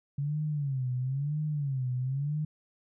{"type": "tone with vibrato", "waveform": "sine", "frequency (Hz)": 138.59, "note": "C#3", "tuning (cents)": 0, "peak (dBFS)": -28, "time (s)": [0.18, 2.45], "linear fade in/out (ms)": 5, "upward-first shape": "sine", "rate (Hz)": 1, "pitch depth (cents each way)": 170, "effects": []}